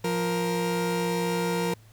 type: tone pair together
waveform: 30% pulse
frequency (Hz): 175.38 / 468.2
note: F3 / A#4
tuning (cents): +8 / +8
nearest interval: octave + perfect fourth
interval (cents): 1700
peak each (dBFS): -25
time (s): 0.04-1.74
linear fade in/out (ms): 5
effects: added 109 Hz sine -51 dBFS peak until 1.92 s + pink hiss -59 dBFS RMS until 1.92 s